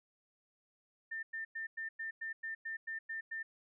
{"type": "tone bursts", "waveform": "sine", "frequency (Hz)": 1798, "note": "A6", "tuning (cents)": 37, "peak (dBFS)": -38, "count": 11, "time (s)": [1.11, 3.43], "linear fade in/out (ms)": 10, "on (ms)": 120, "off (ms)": 100, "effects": []}